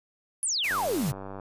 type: exponential sweep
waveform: sine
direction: down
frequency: 10550 to 121.2 Hz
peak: -25 dBFS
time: 0.43-1.12 s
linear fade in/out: 0 ms
type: noise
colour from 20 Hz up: white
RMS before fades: -37 dBFS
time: 0.63-1.12 s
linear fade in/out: 20 ms
type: click train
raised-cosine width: 1 ms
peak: -25 dBFS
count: 68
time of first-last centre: 0.71-1.398 s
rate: 97.4 Hz
effects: resampled to 32000 Hz